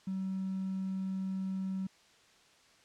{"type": "tone with hard clipping", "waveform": "triangle", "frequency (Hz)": 190.2, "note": "F#3", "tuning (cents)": 48, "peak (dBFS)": -33, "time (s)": [0.07, 1.87], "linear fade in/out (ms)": 5, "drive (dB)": 3, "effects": ["white hiss -63 dBFS RMS until 2.84 s", "low-pass 6000 Hz 12 dB/octave"]}